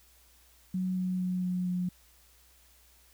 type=tone with pitch steps; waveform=sine; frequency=185 / 183.72 / 182.45 / 181.19 / 179.94 Hz; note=F#3 / F#3 / F#3 / F#3 / F#3; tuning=0 / -12 / -24 / -36 / -48 cents; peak=-28 dBFS; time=0.74-1.89 s; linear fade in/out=5 ms; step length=230 ms; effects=added 60 Hz sine -63 dBFS peak until 3.13 s + white hiss -62 dBFS RMS until 3.13 s